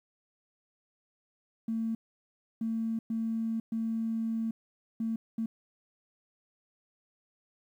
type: tone bursts at uneven times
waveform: triangle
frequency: 225.3 Hz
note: A3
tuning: 41 cents sharp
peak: -25 dBFS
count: 6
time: 1.68-1.95 / 2.61-2.99 / 3.1-3.6 / 3.72-4.51 / 5-5.16 / 5.38-5.46 s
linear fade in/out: 5 ms
effects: tanh soft clip ceiling -27 dBFS + 11-bit